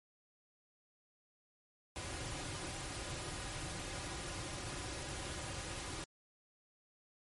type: noise with comb filter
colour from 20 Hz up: pink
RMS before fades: -43 dBFS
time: 1.96-6.04 s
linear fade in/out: 0 ms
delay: 4.5 ms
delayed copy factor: -0.55
effects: MP3 48 kbps